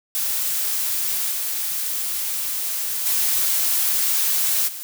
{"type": "noise with level steps", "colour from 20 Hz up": "blue", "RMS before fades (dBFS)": [-23, -25, -20, -33], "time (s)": [0.15, 4.83], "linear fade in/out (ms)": 0, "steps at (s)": [1.31, 3.05, 4.67], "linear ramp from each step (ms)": 20, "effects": []}